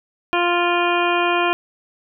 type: harmonic tone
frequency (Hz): 349.2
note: F4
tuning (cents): 0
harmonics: 1 / 2 / 3 / 4 / 5 / 7 / 8 / 9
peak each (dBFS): -21 / -22 / -22 / -25 / -29 / -24 / -30 / -31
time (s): 0.33-1.53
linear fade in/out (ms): 0
effects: none